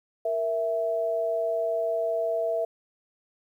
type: tone pair together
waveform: sine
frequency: 466.2 / 659.3 Hz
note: A#4 / E5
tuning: 0 / 0 cents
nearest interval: tritone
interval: 600 cents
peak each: -30 / -25 dBFS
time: 0.25-2.65 s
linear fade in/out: 5 ms
effects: 10-bit